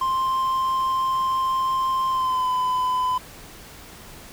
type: tone with pitch glide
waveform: triangle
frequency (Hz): 1049 to 1008.6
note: C6 to B5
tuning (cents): +4 to +36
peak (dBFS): -18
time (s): 0.01-3.18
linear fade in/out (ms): 5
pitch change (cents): -68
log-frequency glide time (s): 2.09-2.49
effects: pink hiss -43 dBFS RMS until 4.32 s